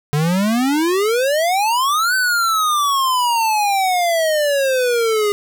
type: exponential two-way sweep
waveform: square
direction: up then down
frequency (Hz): 143 to 1539 to 407.3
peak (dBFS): -15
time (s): 0.13-5.32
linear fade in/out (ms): 0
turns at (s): 2.15
effects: none